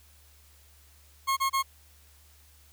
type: tone bursts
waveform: 40% pulse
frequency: 1082 Hz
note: C#6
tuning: 42 cents flat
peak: -23 dBFS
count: 3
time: 1.27-1.628 s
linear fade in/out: 20 ms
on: 100 ms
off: 29 ms
effects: added 73 Hz sine -57 dBFS peak until 2.72 s + white hiss -60 dBFS RMS until 2.72 s